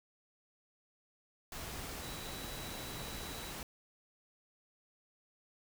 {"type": "tone in noise", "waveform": "sine", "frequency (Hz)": 3919, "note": "B7", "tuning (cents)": -14, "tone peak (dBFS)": -51, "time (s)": [2.03, 3.52], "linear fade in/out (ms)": 2, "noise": "pink", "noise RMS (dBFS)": -44, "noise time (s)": [1.52, 3.63], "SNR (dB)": -10, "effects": []}